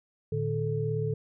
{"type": "tone cluster", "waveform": "sine", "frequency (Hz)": [112.6, 149.6, 436.4], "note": ["A2", "D3", "A4"], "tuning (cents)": [40, 32, -14], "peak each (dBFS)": -31, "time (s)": [0.32, 1.14], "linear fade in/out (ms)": 5, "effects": []}